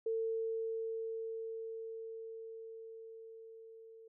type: tone with level ramp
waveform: sine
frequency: 450 Hz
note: A4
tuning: 39 cents sharp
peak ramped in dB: -32 to -53 dBFS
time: 0.06-4.08 s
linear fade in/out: 5 ms
effects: none